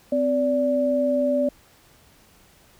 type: tone pair together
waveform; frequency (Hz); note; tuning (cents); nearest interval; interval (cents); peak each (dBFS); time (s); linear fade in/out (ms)
sine; 257.5 / 580; C4 / D5; -28 / -22; octave + major second; 1406; -23 / -20; 0.12-1.49; 5
effects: pink hiss -55 dBFS RMS until 2.79 s